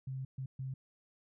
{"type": "tone bursts at uneven times", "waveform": "sine", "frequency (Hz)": 132.2, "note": "C3", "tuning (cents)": 18, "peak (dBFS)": -37, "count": 3, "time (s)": [[0.07, 0.25], [0.38, 0.46], [0.59, 0.74]], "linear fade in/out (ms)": 5, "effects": []}